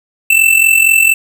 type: tone with amplitude modulation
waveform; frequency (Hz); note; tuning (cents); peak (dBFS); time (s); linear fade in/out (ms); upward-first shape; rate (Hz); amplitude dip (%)
square; 2663; E7; +17; -4; 0.3-1.14; 5; sine; 44.2; 70
effects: none